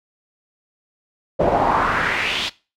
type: noise with band-pass filter sweep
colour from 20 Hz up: brown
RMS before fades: -19 dBFS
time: 1.39-2.5 s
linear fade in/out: 20 ms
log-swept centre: 540 to 3800 Hz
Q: 3
effects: noise-tail reverb RT60 0.3 s tail -20 dB re dry